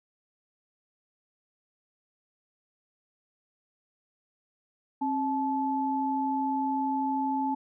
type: tone pair together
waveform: sine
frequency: 268.7 / 866 Hz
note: C4 / A5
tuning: +46 / -28 cents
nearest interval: octave + minor sixth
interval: 2026 cents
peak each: -29 / -28 dBFS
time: 5.01-7.55 s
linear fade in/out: 10 ms
effects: none